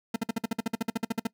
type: tone bursts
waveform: 40% pulse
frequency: 226.1 Hz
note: A3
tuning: 47 cents sharp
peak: -24 dBFS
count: 16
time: 0.14-1.271 s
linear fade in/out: 5 ms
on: 21 ms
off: 53 ms
effects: noise-tail reverb RT60 0.1 s tail -22 dB re dry